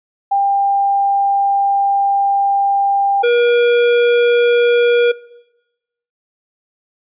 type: tone pair in turn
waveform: sine / square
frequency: 796 / 478.3 Hz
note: G5 / A#4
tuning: +26 / +44 cents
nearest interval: major sixth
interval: 882 cents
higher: first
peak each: -11 dBFS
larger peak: neither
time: 0.31-3.23 / 3.23-5.12 s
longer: first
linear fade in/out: 10 ms
effects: noise-tail reverb RT60 1.0 s tail -21 dB re dry + resampled to 8000 Hz